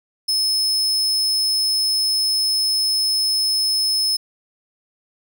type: tone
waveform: 40% pulse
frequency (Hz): 5200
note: E8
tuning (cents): -24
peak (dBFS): -16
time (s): 0.28-4.17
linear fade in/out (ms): 10
effects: none